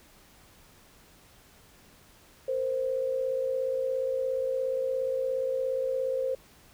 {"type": "tone pair together", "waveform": "sine", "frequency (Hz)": [466.2, 523.3], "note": ["A#4", "C5"], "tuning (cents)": [0, 0], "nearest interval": "major second", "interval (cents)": 200, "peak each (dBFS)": [-34, -27], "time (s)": [2.48, 6.35], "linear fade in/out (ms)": 5, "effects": ["pink hiss -57 dBFS RMS until 6.73 s"]}